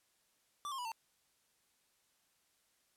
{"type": "tone with pitch steps", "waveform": "square", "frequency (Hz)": [1166, 1069.2, 980.5, 899.1], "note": ["D6", "C6", "B5", "A5"], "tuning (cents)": [-13, 37, -13, 37], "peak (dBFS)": -40, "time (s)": [0.65, 0.918], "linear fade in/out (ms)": 0, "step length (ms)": 67, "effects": ["white hiss -75 dBFS RMS until 2.96 s", "low-pass 12000 Hz 12 dB/octave"]}